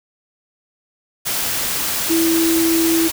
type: tone in noise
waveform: sine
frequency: 329.6 Hz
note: E4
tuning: in tune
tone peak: -14 dBFS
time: 2.09-3.09 s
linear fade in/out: 20 ms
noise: white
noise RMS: -21 dBFS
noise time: 1.25-3.12 s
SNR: +4 dB
effects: none